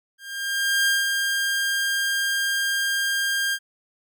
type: tone with ADSR envelope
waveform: sawtooth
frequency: 1604 Hz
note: G6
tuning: 39 cents sharp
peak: -14 dBFS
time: 0.18-3.59 s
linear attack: 690 ms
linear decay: 180 ms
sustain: -4 dB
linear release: 59 ms
effects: none